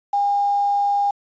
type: tone with quantisation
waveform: sine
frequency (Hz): 809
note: G#5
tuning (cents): -46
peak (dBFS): -16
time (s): 0.13-1.11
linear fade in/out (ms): 5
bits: 7
effects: resampled to 16000 Hz